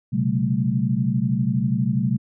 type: tone cluster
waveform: sine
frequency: 124.6 / 137 / 188.8 / 216.8 Hz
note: B2 / C#3 / F#3 / A3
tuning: +16 / -20 / +35 / -25 cents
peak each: -24 dBFS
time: 0.12-2.18 s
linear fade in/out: 20 ms
effects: none